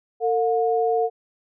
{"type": "tone pair together", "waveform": "sine", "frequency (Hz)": [452.4, 719], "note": ["A4", "F#5"], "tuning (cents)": [48, -50], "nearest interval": "minor sixth", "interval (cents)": 802, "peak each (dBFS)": [-20, -22], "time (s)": [0.2, 1.1], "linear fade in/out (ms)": 50, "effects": []}